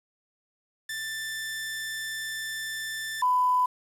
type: tone pair in turn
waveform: sawtooth / sine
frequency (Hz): 1771 / 999.4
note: A6 / B5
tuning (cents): +11 / +20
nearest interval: minor seventh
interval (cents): 991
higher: first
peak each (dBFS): -28 / -20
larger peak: second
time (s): 0.89-3.22 / 3.22-3.66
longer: first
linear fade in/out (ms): 5
effects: resampled to 32000 Hz + 8-bit